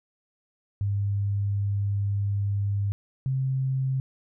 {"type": "tone pair in turn", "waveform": "sine", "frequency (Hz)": [100.6, 132.44], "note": ["G2", "C3"], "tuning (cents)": [45, 21], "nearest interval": "perfect fourth", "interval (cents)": 476, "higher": "second", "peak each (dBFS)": -23, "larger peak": "neither", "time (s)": [[0.81, 2.92], [3.26, 4]], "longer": "first", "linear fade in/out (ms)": 0, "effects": []}